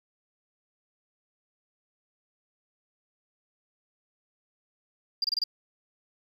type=tone bursts; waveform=triangle; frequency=4795 Hz; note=D8; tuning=35 cents sharp; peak=-20 dBFS; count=5; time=5.22-5.439 s; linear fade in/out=5 ms; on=23 ms; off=26 ms; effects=tanh soft clip ceiling -22 dBFS